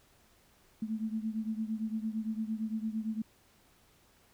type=beating tone pair; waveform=sine; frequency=217.1 / 225.9 Hz; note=A3 / A3; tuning=-23 / +46 cents; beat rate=8.8 Hz; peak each=-34 / -37 dBFS; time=0.82-3.22 s; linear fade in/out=5 ms; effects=pink hiss -65 dBFS RMS until 4.33 s